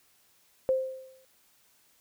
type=tone with exponential decay; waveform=sine; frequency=523.3 Hz; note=C5; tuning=in tune; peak=-20 dBFS; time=0.69-1.25 s; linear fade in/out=0 ms; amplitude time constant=120 ms; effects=white hiss -65 dBFS RMS until 2 s